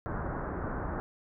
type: low-pass noise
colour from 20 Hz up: pink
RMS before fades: -35 dBFS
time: 0.06-1 s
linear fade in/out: 0 ms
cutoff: 1600 Hz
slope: 48 dB/octave
effects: none